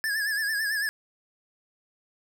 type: tone with vibrato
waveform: square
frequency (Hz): 1707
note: G#6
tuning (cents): +47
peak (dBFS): -26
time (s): 0.04-0.89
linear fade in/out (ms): 0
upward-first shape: sine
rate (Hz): 9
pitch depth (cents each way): 80
effects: none